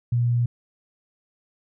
sine tone, 120 Hz, B2, 49 cents flat, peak -18 dBFS, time 0.12-0.46 s, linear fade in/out 5 ms, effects none

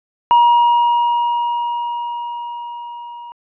triangle tone with level ramp, 952 Hz, A#5, 36 cents sharp, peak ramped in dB -5 to -29 dBFS, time 0.31-3.32 s, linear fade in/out 0 ms, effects resampled to 8000 Hz

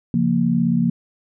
sine chord, Bb minor, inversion first, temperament equal, 138.59 / 174.61 / 233.1 Hz, Db3 / F3 / Bb3, 0 / 0 / 0 cents, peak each -24 / -19 / -18 dBFS, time 0.14-0.9 s, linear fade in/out 2 ms, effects none

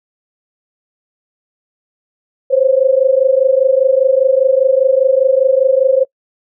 sine tone pair together, 517 / 542 Hz, C5 / C#5, -21 / -39 cents, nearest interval minor second, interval 82 cents, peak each -11 dBFS, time 2.5-6.05 s, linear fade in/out 20 ms, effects noise-tail reverb RT60 0.1 s tail -25 dB re dry

